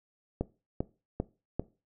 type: click train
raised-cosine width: 2 ms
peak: -16 dBFS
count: 4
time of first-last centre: 0.41-1.596 s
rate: 2.53 Hz
effects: noise-tail reverb RT60 0.3 s tail -19 dB re dry